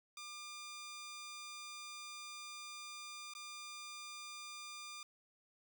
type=tone with dropouts; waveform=10% pulse; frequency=1200 Hz; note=D6; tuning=37 cents sharp; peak=-39 dBFS; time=0.17-5.03 s; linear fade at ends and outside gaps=2 ms; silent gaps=3.337-3.35 s; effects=none